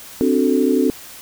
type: chord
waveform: sine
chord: D dominant seventh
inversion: third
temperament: equal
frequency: 261.6 / 293.7 / 370 / 440 Hz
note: C4 / D4 / F#4 / A4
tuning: 0 / 0 / 0 / 0 cents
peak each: -17 / -19 / -20 / -20 dBFS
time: 0.21-0.9 s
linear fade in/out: 0 ms
effects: white hiss -38 dBFS RMS until 1.21 s